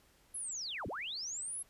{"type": "linear two-way sweep", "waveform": "sine", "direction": "down then up", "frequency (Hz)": [11175, 32.16, 11175], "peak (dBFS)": -38, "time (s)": [0.34, 1.63], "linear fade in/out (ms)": 10, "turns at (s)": 0.87, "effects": ["pink hiss -67 dBFS RMS until 1.69 s", "resampled to 32000 Hz"]}